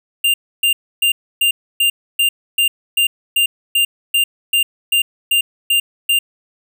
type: tone bursts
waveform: square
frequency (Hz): 2794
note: F7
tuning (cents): 0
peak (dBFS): -12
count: 16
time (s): 0.24-6.19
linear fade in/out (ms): 5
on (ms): 100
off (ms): 290
effects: none